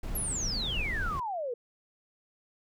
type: noise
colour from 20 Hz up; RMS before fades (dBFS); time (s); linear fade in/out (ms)
brown; -35; 0.03-1.2; 5
type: exponential sweep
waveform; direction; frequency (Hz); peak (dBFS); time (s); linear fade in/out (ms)
sine; down; 11840 to 459.8; -31; 0.15-1.54; 5
effects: none